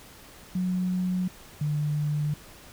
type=tone pair in turn; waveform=sine; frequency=182.8 / 148.9 Hz; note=F#3 / D3; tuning=-21 / +24 cents; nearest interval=major third; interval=355 cents; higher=first; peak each=-24 / -24 dBFS; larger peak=neither; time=0.55-1.28 / 1.61-2.34 s; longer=neither; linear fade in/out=5 ms; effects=pink hiss -49 dBFS RMS until 2.72 s